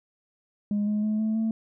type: tone with pitch steps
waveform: sine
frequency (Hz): 206.3 / 210.3 / 214.3 / 218.4 / 222.6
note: G#3 / G#3 / A3 / A3 / A3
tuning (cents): -11 / +22 / -45 / -13 / +20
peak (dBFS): -21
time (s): 0.71-1.51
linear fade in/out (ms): 2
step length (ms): 160
effects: tanh soft clip ceiling -21 dBFS